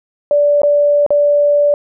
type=tone with dropouts; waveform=sine; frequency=582 Hz; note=D5; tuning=16 cents flat; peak=-8 dBFS; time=0.31-1.74 s; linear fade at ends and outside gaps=1 ms; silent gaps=0.618-0.633 / 1.064-1.105 s; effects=none